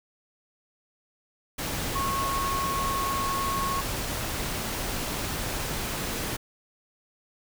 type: tone in noise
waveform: sine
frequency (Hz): 1095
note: C#6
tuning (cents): -22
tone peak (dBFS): -27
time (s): 1.95-3.81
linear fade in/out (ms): 10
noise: pink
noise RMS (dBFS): -31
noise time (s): 1.58-6.37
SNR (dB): +1
effects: none